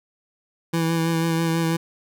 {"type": "tone with vibrato", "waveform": "25% pulse", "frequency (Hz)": 164.81, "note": "E3", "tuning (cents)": 0, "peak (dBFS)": -16, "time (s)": [0.73, 1.77], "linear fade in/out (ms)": 10, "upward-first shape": "sine", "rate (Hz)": 6.1, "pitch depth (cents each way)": 21, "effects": []}